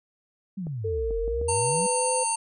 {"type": "exponential two-way sweep", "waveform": "sine", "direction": "down then up", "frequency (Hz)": [203.6, 42.64, 203.6], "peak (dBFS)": -29, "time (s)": [0.57, 1.87], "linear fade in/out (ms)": 10, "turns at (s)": 1.19}
{"type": "clicks", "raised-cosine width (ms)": 2, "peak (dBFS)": -26, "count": 4, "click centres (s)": [0.669, 1.108, 1.279, 1.414]}
{"type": "tone with pitch glide", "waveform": "sine", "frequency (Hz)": [445.2, 508.5], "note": ["A4", "C5"], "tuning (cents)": [20, -50], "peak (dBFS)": -26, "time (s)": [0.84, 2.24], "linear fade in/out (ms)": 10, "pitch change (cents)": 230, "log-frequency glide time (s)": [0.96, 2.11]}
{"type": "harmonic tone", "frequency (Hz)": 910, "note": "A#5", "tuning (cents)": -42, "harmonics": [1, 3, 5, 7, 9, 10], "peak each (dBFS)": [-27, -37, -38, -38, -34, -27], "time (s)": [1.48, 2.36], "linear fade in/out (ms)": 10}
{"effects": []}